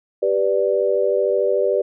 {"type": "chord", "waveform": "sine", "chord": "G major", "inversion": "none", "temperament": "equal", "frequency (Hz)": [392, 493.9, 587.3], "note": ["G4", "B4", "D5"], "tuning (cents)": [0, 0, 0], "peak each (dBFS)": -20, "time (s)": [0.22, 1.82], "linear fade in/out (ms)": 10, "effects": []}